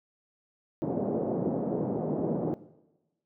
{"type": "band-pass noise", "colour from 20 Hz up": "pink", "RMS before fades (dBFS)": -30, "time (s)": [0.82, 2.54], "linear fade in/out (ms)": 0, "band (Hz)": [160, 600], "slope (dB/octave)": 24, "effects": ["noise-tail reverb RT60 1.0 s tail -17 dB re dry"]}